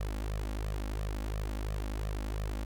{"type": "tone with flanger", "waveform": "sawtooth", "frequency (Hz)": 51.91, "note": "G#1", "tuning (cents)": 0, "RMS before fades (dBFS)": -35, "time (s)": [0, 2.65], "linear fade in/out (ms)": 5, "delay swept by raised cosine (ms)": [1.6, 3.7], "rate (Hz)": 2.9, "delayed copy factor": 0.95, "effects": []}